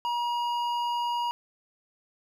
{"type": "tone with hard clipping", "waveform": "sine", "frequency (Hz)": 955, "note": "A#5", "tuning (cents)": 42, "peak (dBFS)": -28, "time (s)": [0.05, 1.31], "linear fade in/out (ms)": 0, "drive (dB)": 9, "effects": []}